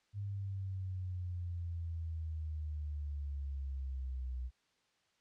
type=exponential sweep; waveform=sine; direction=down; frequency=101.8 to 61.74 Hz; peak=-37 dBFS; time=0.13-4.51 s; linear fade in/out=50 ms; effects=white hiss -75 dBFS RMS until 5.2 s + low-pass 5000 Hz 12 dB/octave